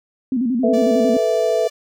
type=tone with vibrato; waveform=sine; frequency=245.9 Hz; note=B3; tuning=7 cents flat; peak=-16 dBFS; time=0.32-1.17 s; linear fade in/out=2 ms; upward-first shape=square; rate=11 Hz; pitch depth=110 cents each way
type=chord; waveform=sine; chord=A suspended second; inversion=none; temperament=equal; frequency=440 / 493.9 / 659.3 Hz; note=A4 / B4 / E5; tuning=0 / 0 / 0 cents; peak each=-20 / -20 / -18 dBFS; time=0.63-1.68 s; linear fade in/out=10 ms
type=tone with pitch glide; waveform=5% pulse; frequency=582 to 586.4 Hz; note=D5 to D5; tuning=-16 to -3 cents; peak=-23 dBFS; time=0.73-1.7 s; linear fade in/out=10 ms; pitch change=+13 cents; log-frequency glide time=0.91-1.51 s
effects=none